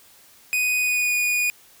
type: tone with pitch glide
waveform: 45% pulse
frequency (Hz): 2489 to 2458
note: D#7 to D#7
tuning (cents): 0 to -22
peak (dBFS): -19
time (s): 0.53-1.5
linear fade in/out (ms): 0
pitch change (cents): -22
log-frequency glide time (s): 0.77-1.15
effects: white hiss -52 dBFS RMS until 1.8 s